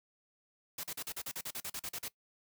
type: noise bursts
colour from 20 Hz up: white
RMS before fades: -40 dBFS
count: 14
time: 0.78-2.083 s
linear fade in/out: 5 ms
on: 55 ms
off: 41 ms
effects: noise-tail reverb RT60 0.1 s tail -20 dB re dry